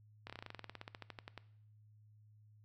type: slowing click train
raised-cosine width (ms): 0.3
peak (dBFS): -30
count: 21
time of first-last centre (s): 0.27-1.377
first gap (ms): 27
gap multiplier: 1.07
effects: noise-tail reverb RT60 0.7 s tail -18 dB re dry + added 106 Hz sine -61 dBFS peak until 2.64 s